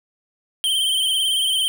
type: tone with vibrato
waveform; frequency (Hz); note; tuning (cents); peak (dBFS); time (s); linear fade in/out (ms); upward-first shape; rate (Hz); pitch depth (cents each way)
square; 3121; G7; -8; -18; 0.64-1.68; 0; triangle; 18; 65
effects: none